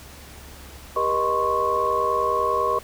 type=tone cluster; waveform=sine; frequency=399.1 / 478.7 / 620 / 1029 / 1099 Hz; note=G4 / A#4 / D#5 / C6 / C#6; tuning=+31 / +46 / -6 / -29 / -15 cents; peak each=-29 / -26 / -28 / -28 / -22 dBFS; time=0.96-2.79 s; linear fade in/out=5 ms; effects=added 69 Hz sine -44 dBFS peak until 2.83 s + pink hiss -44 dBFS RMS until 2.83 s